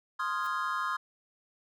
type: chord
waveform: triangle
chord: F minor seventh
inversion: second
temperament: equal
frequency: 1046.5 / 1244.5 / 1396.9 / 1661.2 Hz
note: C6 / Eb6 / F6 / Ab6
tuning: 0 / 0 / 0 / 0 cents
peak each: -32 / -32 / -35 / -37 dBFS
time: 0.19-0.97 s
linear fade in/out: 10 ms
type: noise with exponential growth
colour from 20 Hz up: white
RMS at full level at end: -46 dBFS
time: 0.38-0.47 s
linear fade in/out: 5 ms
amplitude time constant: 18 ms
effects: none